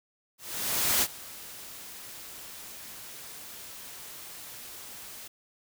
white noise with ADSR envelope, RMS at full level -24 dBFS, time 0.38-5.28 s, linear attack 640 ms, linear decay 51 ms, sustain -20 dB, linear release 8 ms, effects none

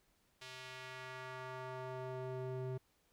square tone with band-pass filter sweep, 129 Hz, C3, 24 cents flat, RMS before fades -45 dBFS, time 0.41-2.78 s, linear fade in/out 10 ms, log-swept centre 3600 to 290 Hz, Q 0.98, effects pink hiss -75 dBFS RMS until 3.12 s

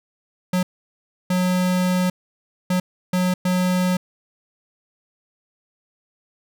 square tone bursts at uneven times, 182.2 Hz, F#3, 26 cents flat, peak -18 dBFS, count 5, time 0.53-0.63 / 1.3-2.1 / 2.7-2.8 / 3.13-3.34 / 3.45-3.97 s, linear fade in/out 5 ms, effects none

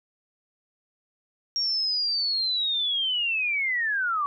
sine linear sweep, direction down, 5600 to 1120 Hz, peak -23 dBFS, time 1.56-4.26 s, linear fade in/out 0 ms, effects none

